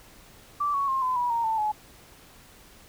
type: tone with pitch steps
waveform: sine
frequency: 1165 / 1113.7 / 1064.6 / 1017.7 / 972.9 / 930 / 889 / 849.9 Hz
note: D6 / C#6 / C6 / C6 / B5 / A#5 / A5 / G#5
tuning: -14 / +8 / +30 / -48 / -26 / -4 / +18 / +40 cents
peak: -23 dBFS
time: 0.6-1.72 s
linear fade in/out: 10 ms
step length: 140 ms
effects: pink hiss -52 dBFS RMS until 2.88 s